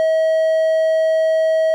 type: tone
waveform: triangle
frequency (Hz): 640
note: D#5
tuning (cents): +49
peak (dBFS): -11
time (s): 0-1.74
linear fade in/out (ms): 0
effects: none